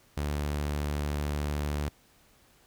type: tone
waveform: sawtooth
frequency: 73.42 Hz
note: D2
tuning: in tune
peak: -25 dBFS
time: 0.17-1.89 s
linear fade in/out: 5 ms
effects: pink hiss -62 dBFS RMS until 2.66 s